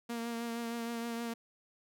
sawtooth tone with vibrato, 233.1 Hz, A#3, in tune, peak -32 dBFS, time 0.09-1.34 s, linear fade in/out 10 ms, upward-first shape triangle, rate 6.4 Hz, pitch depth 28 cents each way, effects none

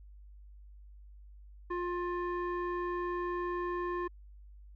square tone with low-pass filter, 352.9 Hz, F4, 18 cents sharp, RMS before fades -35 dBFS, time 1.7-4.08 s, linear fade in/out 10 ms, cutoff 1400 Hz, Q 6.8, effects added 50 Hz sine -50 dBFS peak until 4.75 s

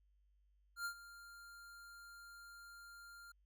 square tone with ADSR envelope, 1396.9 Hz, F6, in tune, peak -39 dBFS, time 0.76-3.32 s, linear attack 93 ms, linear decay 84 ms, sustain -16 dB, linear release 6 ms, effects added 50 Hz sine -70 dBFS peak until 3.45 s

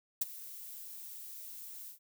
violet noise with ADSR envelope, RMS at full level -29 dBFS, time 0.21-1.99 s, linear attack 8 ms, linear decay 22 ms, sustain -18 dB, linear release 110 ms, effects none

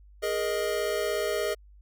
square chord, Ab suspended second, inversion none, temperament equal with one note detuned, 415.3 / 472.1 / 622.3 Hz, Ab4 / Bb4 / Eb5, 0 / +22 / 0 cents, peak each -31 / -33 / -31 dBFS, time 0.22-1.55 s, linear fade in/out 20 ms, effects added 50 Hz sine -50 dBFS peak until 1.81 s

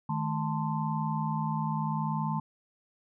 sine tone cluster, 154.8 / 215.4 / 885 / 1040 Hz, D#3 / A3 / A5 / C6, -9 / -37 / +10 / -11 cents, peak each -31 / -34 / -34 / -37 dBFS, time 0.09-2.4 s, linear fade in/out 5 ms, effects none

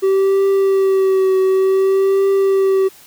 triangle tone with vibrato, 385 Hz, G4, 31 cents flat, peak -9 dBFS, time 0.02-2.89 s, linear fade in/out 20 ms, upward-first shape triangle, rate 0.55 Hz, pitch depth 32 cents each way, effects white hiss -44 dBFS RMS until 3.06 s

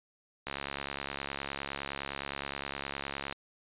click train, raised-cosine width 0.3 ms, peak -19 dBFS, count 200, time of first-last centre 0.47-3.325 s, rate 69.7 Hz, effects resampled to 8000 Hz

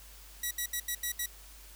5% pulse tone bursts at uneven times, 1935 Hz, B6, 36 cents flat, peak -21 dBFS, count 6, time 0.43-0.51 / 0.58-0.66 / 0.73-0.8 / 0.88-0.95 / 1.03-1.12 / 1.19-1.26 s, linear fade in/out 5 ms, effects added 50 Hz sine -52 dBFS peak until 1.75 s + white hiss -54 dBFS RMS until 1.75 s

